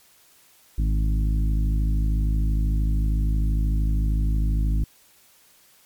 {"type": "harmonic tone with a mistuned harmonic", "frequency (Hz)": 53, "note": "G#1", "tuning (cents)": 36, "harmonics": [1, 2, 3, 4, 5, 6], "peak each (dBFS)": [-19, -30, -31, -36, -37, -41], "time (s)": [0.78, 4.84], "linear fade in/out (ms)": 5, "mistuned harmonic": 3, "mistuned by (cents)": -43, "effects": ["white hiss -56 dBFS RMS until 5.85 s", "MP3 96 kbps"]}